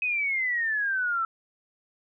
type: exponential sweep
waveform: sine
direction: down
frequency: 2548 to 1318.5 Hz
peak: -24 dBFS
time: 0.02-1.25 s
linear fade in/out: 2 ms
effects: none